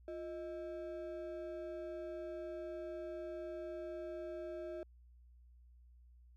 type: ring-modulated tone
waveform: triangle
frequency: 487.5 Hz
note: B4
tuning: 23 cents flat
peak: -37 dBFS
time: 0.08-4.83 s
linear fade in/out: 0 ms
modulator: 138 Hz
effects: added 60 Hz sine -59 dBFS peak until 6.36 s